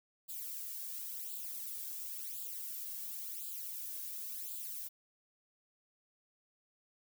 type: noise with flanger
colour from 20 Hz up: violet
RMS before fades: -43 dBFS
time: 0.28-4.89 s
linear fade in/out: 20 ms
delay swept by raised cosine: 0.25 to 1.85 ms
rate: 0.94 Hz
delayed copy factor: +0.7
effects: none